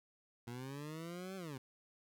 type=linear two-way sweep; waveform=20% pulse; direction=up then down; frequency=116.54 to 194.1 to 124.2 Hz; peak=-39 dBFS; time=0.47-1.58 s; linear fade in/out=5 ms; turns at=1.36 s; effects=none